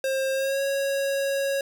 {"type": "tone with pitch glide", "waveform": "square", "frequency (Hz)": [533, 551.2], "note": ["C5", "C#5"], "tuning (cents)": [32, -10], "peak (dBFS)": -24, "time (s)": [0.04, 1.61], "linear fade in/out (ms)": 2, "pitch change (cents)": 58, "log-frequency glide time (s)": [0.33, 0.62], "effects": []}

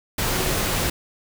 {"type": "tone in noise", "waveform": "sine", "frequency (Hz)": 370.7, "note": "F#4", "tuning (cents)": 3, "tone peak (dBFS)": -31, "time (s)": [0.31, 0.52], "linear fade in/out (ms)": 5, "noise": "pink", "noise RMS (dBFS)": -23, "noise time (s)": [0.18, 0.9], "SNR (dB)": -11, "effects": []}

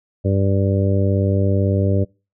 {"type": "harmonic tone", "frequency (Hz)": 98, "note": "G2", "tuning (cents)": 0, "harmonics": [1, 2, 3, 4, 5, 6], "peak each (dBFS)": [-16, -23, -25, -26, -26, -26], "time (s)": [0.24, 2.05], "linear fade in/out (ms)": 20, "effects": ["noise-tail reverb RT60 0.3 s tail -25 dB re dry"]}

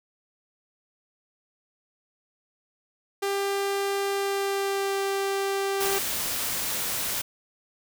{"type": "tone with pitch glide", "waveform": "sawtooth", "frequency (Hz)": [396.9, 393], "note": ["G4", "G4"], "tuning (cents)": [22, 4], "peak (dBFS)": -21, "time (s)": [3.22, 5.99], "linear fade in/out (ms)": 10, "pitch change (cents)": -18, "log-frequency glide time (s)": [4.1, 4.98]}
{"type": "noise", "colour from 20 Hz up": "white", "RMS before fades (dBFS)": -29, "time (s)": [5.8, 7.22], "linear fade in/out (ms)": 10}
{"effects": []}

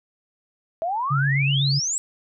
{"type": "exponential sweep", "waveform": "sine", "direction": "up", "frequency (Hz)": [637, 7902], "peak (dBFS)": -22, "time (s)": [0.82, 1.98], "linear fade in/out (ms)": 0}
{"type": "tone with vibrato", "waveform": "sine", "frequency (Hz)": 138.5, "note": "C#3", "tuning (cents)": -1, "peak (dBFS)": -19, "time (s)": [1.1, 1.8], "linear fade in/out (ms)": 20, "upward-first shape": "square", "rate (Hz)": 7.9, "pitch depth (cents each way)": 23}
{"effects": []}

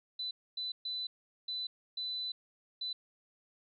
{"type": "tone bursts at uneven times", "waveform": "sine", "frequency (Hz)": 4000, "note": "B7", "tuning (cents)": 21, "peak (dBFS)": -35, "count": 6, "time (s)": [[0.19, 0.31], [0.57, 0.72], [0.85, 1.07], [1.48, 1.67], [1.97, 2.32], [2.81, 2.93]], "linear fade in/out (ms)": 5, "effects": []}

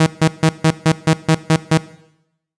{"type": "tone bursts", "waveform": "sawtooth", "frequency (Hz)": 159.4, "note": "D#3", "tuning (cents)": 42, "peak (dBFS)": -5, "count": 9, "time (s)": [0, 1.776], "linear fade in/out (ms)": 5, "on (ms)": 64, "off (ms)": 150, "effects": ["noise-tail reverb RT60 0.8 s tail -17 dB re dry", "resampled to 22050 Hz"]}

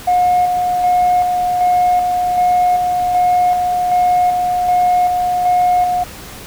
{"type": "tone with tremolo", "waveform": "sine", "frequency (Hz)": 720, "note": "F#5", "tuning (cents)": -47, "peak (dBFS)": -8, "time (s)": [0.07, 6.04], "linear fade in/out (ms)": 10, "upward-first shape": "square", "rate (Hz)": 1.3, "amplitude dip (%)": 40, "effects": ["tanh soft clip ceiling -7 dBFS", "pink hiss -33 dBFS RMS until 6.46 s"]}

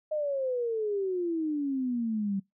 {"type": "exponential sweep", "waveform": "sine", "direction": "down", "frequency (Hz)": [622.3, 191.8], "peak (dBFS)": -27, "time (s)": [0.11, 2.4], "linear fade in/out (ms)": 10, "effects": ["noise-tail reverb RT60 0.2 s tail -26 dB re dry"]}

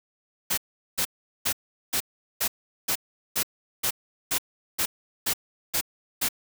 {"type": "noise bursts", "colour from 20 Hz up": "white", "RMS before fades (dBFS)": -25, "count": 13, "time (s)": [0.5, 6.288], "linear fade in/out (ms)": 10, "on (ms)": 76, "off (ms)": 400, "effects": []}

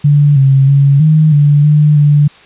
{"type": "tone with pitch steps", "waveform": "sine", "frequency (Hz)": [145.4, 135.6, 139.8, 155.6, 145.7, 150, 146.6], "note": ["D3", "C#3", "C#3", "D#3", "D3", "D3", "D3"], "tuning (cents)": [-17, -38, 15, 0, -13, 37, -3], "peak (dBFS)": -4, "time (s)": [0.04, 2.28], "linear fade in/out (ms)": 10, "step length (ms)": 320, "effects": ["white hiss -40 dBFS RMS until 2.45 s", "resampled to 8000 Hz"]}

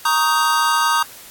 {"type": "chord", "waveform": "square", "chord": "Eb dominant seventh", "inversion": "second", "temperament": "just", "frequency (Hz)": [933.4, 1120.1, 1244.5, 1555.6], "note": ["Bb5", "Db6", "Eb6", "G6"], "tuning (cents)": [2, 18, 0, -14], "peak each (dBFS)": [-20, -25, -19, -23], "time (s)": [0.05, 1.03], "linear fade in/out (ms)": 5, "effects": ["white hiss -40 dBFS RMS until 1.3 s", "AAC 64 kbps"]}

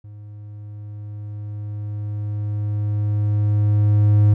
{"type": "tone with level ramp", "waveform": "triangle", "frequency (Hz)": 104.3, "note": "G#2", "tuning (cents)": 8, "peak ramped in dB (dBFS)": [-34, -8], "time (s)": [0.04, 4.34], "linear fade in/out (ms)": 5, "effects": []}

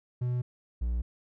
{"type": "tone pair in turn", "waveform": "triangle", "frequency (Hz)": [123.47, 59.25], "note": ["B2", "A#1"], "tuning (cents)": [0, 29], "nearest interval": "octave + minor second", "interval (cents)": 1271, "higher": "first", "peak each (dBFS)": -25, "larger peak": "neither", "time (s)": [[0.21, 0.42], [0.81, 1.02]], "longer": "neither", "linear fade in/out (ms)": 10, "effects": []}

